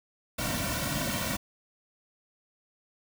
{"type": "noise with comb filter", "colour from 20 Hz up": "pink", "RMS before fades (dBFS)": -31, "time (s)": [0.38, 1.37], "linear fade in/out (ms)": 10, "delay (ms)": 2.4, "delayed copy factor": -1, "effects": []}